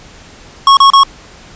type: tone bursts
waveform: square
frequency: 1100 Hz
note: C#6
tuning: 14 cents flat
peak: -3 dBFS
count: 3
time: 0.67-1.034 s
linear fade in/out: 2 ms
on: 100 ms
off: 32 ms
effects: pink hiss -37 dBFS RMS until 1.55 s + resampled to 16000 Hz

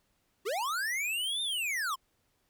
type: linear two-way sweep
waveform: square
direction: up then down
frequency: 349.2 to 3664 to 994 Hz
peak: -31 dBFS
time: 0.45-1.96 s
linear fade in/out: 20 ms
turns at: 1.42 s
effects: pink hiss -74 dBFS RMS until 2.49 s

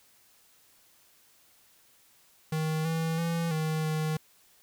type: tone with pitch steps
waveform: square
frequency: 157.2 / 162.7 / 167.3 / 157.1 / 156.1 Hz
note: D#3 / E3 / E3 / D#3 / D#3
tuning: +18 / -22 / +26 / +17 / +6 cents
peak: -28 dBFS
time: 2.52-4.17 s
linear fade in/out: 5 ms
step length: 330 ms
effects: white hiss -62 dBFS RMS until 4.62 s

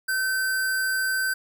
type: tone with sample-and-hold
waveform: sine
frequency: 1533 Hz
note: G6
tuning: 39 cents flat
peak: -22 dBFS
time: 0.08-1.34 s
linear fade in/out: 10 ms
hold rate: 6300 Hz
effects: none

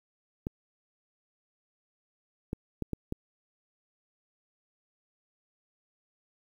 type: clicks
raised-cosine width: 3 ms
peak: -19 dBFS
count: 5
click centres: 0.469 / 2.531 / 2.823 / 2.933 / 3.124 s
effects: 9-bit

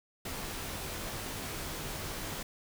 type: noise with comb filter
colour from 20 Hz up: pink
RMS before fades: -39 dBFS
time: 0.25-2.43 s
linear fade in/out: 5 ms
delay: 17 ms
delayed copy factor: -0.55
effects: none

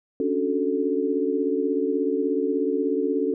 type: chord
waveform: sine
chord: D major seventh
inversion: third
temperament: equal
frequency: 277.2 / 293.7 / 370 / 440 Hz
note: C#4 / D4 / F#4 / A4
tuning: 0 / 0 / 0 / 0 cents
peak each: -26 / -29 / -27 / -25 dBFS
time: 0.2-3.34 s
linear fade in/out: 2 ms
effects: none

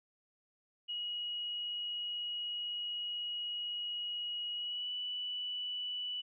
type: tone with pitch glide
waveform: sine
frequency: 2901 to 2964 Hz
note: F#7 to F#7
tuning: -35 to +2 cents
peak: -36 dBFS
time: 0.88-6.22 s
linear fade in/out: 20 ms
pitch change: +37 cents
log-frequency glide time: 4.55-4.91 s
effects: none

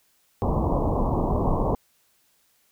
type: low-pass noise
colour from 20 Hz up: pink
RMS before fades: -23 dBFS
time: 0.42-1.75 s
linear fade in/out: 0 ms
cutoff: 1100 Hz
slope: 96 dB/octave
effects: white hiss -65 dBFS RMS until 2.71 s

